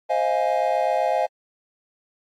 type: chord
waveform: triangle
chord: F minor seventh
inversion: second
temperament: equal with one note detuned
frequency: 523.3 / 630.6 / 698.5 / 830.6 Hz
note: C5 / Eb5 / F5 / Ab5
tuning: 0 / +23 / 0 / 0 cents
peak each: -24 / -22 / -22 / -23 dBFS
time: 0.09-1.27 s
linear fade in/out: 20 ms
effects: AAC 64 kbps